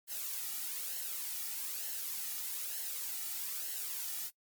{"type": "noise with flanger", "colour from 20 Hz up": "blue", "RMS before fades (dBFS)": -39, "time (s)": [0.07, 4.31], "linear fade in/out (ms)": 50, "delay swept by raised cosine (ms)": [0.83, 1.93], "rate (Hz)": 1.1, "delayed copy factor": -0.55, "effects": ["noise-tail reverb RT60 0.1 s tail -22 dB re dry", "MP3 96 kbps"]}